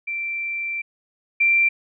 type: tone pair in turn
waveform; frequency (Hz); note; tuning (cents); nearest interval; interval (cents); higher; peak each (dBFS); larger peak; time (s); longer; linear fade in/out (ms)
sine; 2349 / 2358; D7 / D7; 0 / +6; unison; 6; second; -24 / -14; second; 0.07-0.82 / 1.4-1.69; first; 10
effects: none